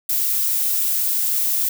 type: noise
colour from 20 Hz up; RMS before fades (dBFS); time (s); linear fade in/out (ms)
violet; -20; 0.09-1.69; 5
effects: none